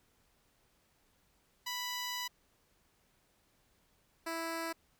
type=tone pair in turn; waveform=10% pulse; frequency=987.8 / 329.6 Hz; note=B5 / E4; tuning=0 / 0 cents; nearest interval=octave + perfect fifth; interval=1900 cents; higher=first; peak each=-28 dBFS; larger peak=neither; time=1.66-2.28 / 4.26-4.73 s; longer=first; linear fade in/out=10 ms; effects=pink hiss -72 dBFS RMS until 4.99 s

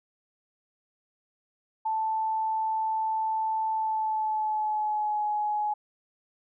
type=tone with pitch glide; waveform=sine; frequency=880 to 841.2 Hz; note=A5 to G#5; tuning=0 to +22 cents; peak=-25 dBFS; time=1.85-5.74 s; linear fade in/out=10 ms; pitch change=-78 cents; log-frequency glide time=3.72-5.25 s; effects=none

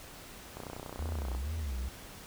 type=click train; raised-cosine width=1 ms; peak=-27 dBFS; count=25; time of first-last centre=0.57-1.349 s; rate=30.8 Hz
type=tone with vibrato; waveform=triangle; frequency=70.8 Hz; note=C#2; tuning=37 cents sharp; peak=-31 dBFS; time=0.99-1.89 s; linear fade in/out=10 ms; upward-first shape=sine; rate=2.2 Hz; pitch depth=230 cents each way
effects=pink hiss -49 dBFS RMS until 2.26 s

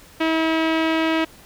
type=tone with low-pass filter; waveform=sawtooth; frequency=322 Hz; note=E4; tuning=41 cents flat; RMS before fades=-20 dBFS; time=0.2-1.25 s; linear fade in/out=10 ms; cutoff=2800 Hz; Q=1.8; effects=pink hiss -47 dBFS RMS until 1.45 s

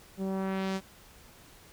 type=tone with low-pass filter sweep; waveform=sawtooth; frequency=191.4 Hz; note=G3; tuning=41 cents flat; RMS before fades=-32 dBFS; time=0.17-0.81 s; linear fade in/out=50 ms; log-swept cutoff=390 to 8700 Hz; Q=0.92; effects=pink hiss -55 dBFS RMS until 1.72 s

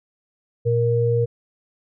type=tone pair together; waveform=sine; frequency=117.5 / 470 Hz; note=A#2 / A#4; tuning=+14 / +14 cents; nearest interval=2 octaves; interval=2400 cents; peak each=-19 dBFS; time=0.65-1.26 s; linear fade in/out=20 ms; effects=none

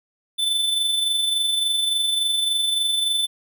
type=tone with amplitude modulation; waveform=square; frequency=3520 Hz; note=A7; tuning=in tune; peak=-18 dBFS; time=0.38-3.27 s; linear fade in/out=20 ms; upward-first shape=sine; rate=23.5 Hz; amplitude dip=40%; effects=none

